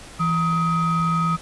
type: ring-modulated tone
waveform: triangle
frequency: 548 Hz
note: C#5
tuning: 20 cents flat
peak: -13 dBFS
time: 0.19-1.37 s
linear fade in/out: 20 ms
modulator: 714 Hz
effects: pink hiss -41 dBFS RMS until 1.41 s + resampled to 24000 Hz